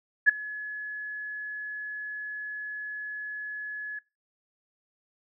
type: tone with ADSR envelope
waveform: sine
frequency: 1700 Hz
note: G#6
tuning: 40 cents sharp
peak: -11 dBFS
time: 0.26-3.99 s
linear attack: 29 ms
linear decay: 10 ms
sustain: -22 dB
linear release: 5 ms
effects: noise-tail reverb RT60 0.3 s tail -24 dB re dry